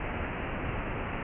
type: low-pass noise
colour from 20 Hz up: pink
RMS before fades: -34 dBFS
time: 0-1.23 s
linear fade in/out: 2 ms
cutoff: 2800 Hz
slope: 96 dB/octave
effects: none